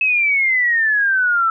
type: exponential sweep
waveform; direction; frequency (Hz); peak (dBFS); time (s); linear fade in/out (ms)
sine; down; 2600 to 1318.5; -13; 0.01-1.5; 2
effects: none